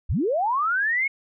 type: linear sweep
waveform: sine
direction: up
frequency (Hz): 33.48 to 2217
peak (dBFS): -20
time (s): 0.09-1.08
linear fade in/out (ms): 10
effects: none